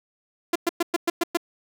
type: tone bursts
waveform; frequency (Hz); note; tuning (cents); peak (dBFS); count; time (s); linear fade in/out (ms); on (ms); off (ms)
sawtooth; 342.2; F4; -35; -15; 7; 0.53-1.372; 5; 26; 110
effects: none